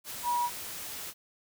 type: tone in noise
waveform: sine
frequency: 964 Hz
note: B5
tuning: 42 cents flat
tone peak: -26 dBFS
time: 0.23-0.5 s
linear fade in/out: 50 ms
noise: white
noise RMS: -40 dBFS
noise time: 0.04-1.14 s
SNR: +11 dB
effects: none